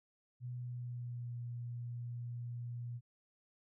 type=tone with pitch glide; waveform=sine; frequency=123.47 to 120.02 Hz; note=B2 to B2; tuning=0 to -49 cents; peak=-40 dBFS; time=0.4-3.01 s; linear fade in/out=50 ms; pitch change=-49 cents; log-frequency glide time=0.5-1.38 s; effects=none